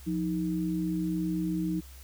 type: tone pair together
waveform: sine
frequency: 176.5 / 314.7 Hz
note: F3 / D#4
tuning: +19 / +20 cents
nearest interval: minor seventh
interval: 1001 cents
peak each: -30 / -30 dBFS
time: 0.06-1.81 s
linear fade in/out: 20 ms
effects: added 66 Hz sine -46 dBFS peak until 2.03 s + white hiss -54 dBFS RMS until 2.03 s